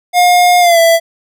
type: tone with pitch glide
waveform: square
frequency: 713 to 665.3 Hz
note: F5 to E5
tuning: +36 to +16 cents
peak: -6 dBFS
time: 0.13-1 s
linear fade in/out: 50 ms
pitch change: -120 cents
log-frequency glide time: 0.6-0.79 s
effects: none